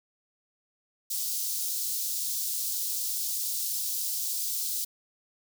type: high-pass noise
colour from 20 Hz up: white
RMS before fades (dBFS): -31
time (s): 1.1-4.85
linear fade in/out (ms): 10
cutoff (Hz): 4300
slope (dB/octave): 24
effects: none